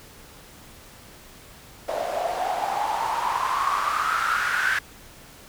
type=noise with band-pass filter sweep; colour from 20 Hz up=white; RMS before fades=-25 dBFS; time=1.88-4.79 s; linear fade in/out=5 ms; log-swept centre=610 to 1600 Hz; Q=9; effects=pink hiss -47 dBFS RMS until 5.48 s